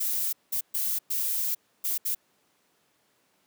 violet noise bursts at uneven times, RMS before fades -28 dBFS, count 6, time 0-0.33 / 0.52-0.61 / 0.74-0.99 / 1.1-1.55 / 1.84-1.98 / 2.05-2.15 s, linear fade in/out 10 ms, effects pink hiss -68 dBFS RMS until 3.46 s + high-pass 200 Hz 12 dB/octave

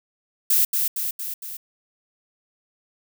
violet noise with echo, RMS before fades -18 dBFS, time 0.5-0.65 s, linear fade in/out 5 ms, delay 230 ms, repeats 4, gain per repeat -4 dB, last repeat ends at 1.57 s, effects none

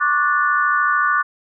sine chord, D major seventh, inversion third, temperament just, 1101.2 / 1174.7 / 1468.3 / 1762 Hz, C#6 / D6 / F#6 / A6, -12 / 0 / -14 / +2 cents, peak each -24 / -18 / -18 / -24 dBFS, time 0-1.23 s, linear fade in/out 20 ms, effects none

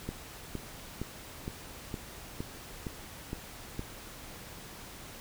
click train, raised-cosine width 3 ms, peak -22 dBFS, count 9, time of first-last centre 0.09-3.794 s, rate 2.16 Hz, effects pink hiss -47 dBFS RMS until 5.2 s

